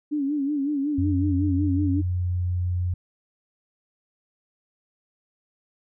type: tone with vibrato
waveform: sine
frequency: 285.8 Hz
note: D4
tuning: 47 cents flat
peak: -22 dBFS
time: 0.11-2.02 s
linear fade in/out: 20 ms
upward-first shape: sine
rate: 5.4 Hz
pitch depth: 90 cents each way
type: tone with pitch glide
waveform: sine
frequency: 90.3 to 89.37 Hz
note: F#2 to F2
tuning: -42 to +40 cents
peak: -22 dBFS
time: 0.98-2.94 s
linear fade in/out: 5 ms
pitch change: -18 cents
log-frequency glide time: 1.84-2.36 s
effects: none